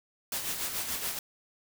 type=noise with tremolo; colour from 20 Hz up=white; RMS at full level=-32 dBFS; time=0.32-1.19 s; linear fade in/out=2 ms; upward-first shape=sine; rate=7 Hz; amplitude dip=50%; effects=none